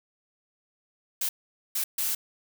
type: noise bursts at uneven times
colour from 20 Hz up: blue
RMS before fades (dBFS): -28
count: 3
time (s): 1.21-1.29 / 1.75-1.84 / 1.98-2.15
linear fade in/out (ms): 5
effects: none